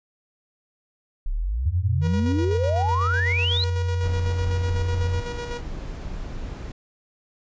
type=exponential sweep; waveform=sine; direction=up; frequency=30.87 to 4186 Hz; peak=-22 dBFS; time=1.26-3.64 s; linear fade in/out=0 ms
type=tone; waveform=sine; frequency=89 Hz; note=F2; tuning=33 cents sharp; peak=-21 dBFS; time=1.65-5.21 s; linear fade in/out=10 ms
type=tone with tremolo; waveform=sawtooth; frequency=479.7 Hz; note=A#4; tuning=50 cents sharp; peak=-26 dBFS; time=2.01-5.62 s; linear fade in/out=50 ms; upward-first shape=square; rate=8 Hz; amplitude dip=45%
type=noise; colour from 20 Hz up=brown; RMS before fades=-32 dBFS; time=4.03-6.72 s; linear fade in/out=5 ms
effects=resampled to 16000 Hz